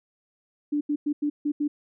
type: tone bursts at uneven times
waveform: sine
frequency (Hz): 293.7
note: D4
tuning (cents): 0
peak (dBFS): -22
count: 6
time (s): 0.72-0.81 / 0.89-0.96 / 1.06-1.13 / 1.22-1.3 / 1.45-1.52 / 1.6-1.68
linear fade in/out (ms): 10
effects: none